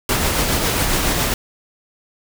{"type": "noise with tremolo", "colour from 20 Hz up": "pink", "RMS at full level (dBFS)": -17, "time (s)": [0.09, 1.34], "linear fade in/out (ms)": 2, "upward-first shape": "triangle", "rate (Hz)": 7.3, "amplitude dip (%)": 35, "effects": []}